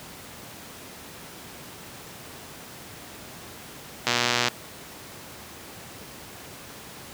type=click train; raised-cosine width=0.2 ms; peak=-4 dBFS; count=51; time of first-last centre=4.07-4.483 s; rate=121 Hz; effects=pink hiss -42 dBFS RMS until 7.13 s + high-pass 100 Hz 12 dB/octave